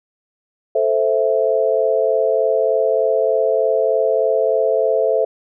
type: chord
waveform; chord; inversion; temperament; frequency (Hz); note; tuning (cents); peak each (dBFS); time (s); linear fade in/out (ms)
sine; A minor; none; equal; 440 / 523.3 / 659.3; A4 / C5 / E5; 0 / 0 / 0; -18; 0.75-5.25; 5
effects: none